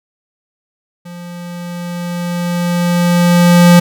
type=tone with level ramp; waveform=square; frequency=174.61 Hz; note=F3; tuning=in tune; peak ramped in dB=-29 to -3 dBFS; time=1.05-3.8 s; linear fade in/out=10 ms; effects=none